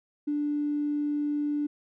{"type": "tone with tanh clipping", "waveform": "triangle", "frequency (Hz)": 293.7, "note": "D4", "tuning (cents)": 0, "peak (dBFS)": -25, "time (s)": [0.27, 1.67], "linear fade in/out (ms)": 10, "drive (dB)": 2, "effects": []}